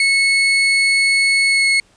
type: tone with pitch glide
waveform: 35% pulse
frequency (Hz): 2197 to 2182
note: C#7 to C#7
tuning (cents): -16 to -28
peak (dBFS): -10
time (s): 0-1.8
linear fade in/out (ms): 2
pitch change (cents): -12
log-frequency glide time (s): 1.47-1.67
effects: pink hiss -54 dBFS RMS until 1.96 s + resampled to 22050 Hz